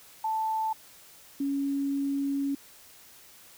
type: tone pair in turn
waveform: sine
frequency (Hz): 880 / 278.5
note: A5 / C#4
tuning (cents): 0 / +8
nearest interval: octave + minor sixth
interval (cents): 1992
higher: first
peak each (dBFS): -26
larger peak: neither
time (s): 0.24-0.73 / 1.4-2.55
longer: second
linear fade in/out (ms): 5
effects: white hiss -53 dBFS RMS until 3.57 s